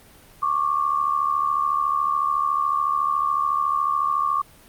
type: tone pair together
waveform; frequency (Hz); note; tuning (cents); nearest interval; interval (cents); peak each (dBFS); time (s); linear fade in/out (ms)
sine; 1100.8 / 1174.7; C#6 / D6; -12 / 0; minor second; 112; -22; 0.42-4.42; 10
effects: pink hiss -50 dBFS RMS until 4.68 s + Opus 32 kbps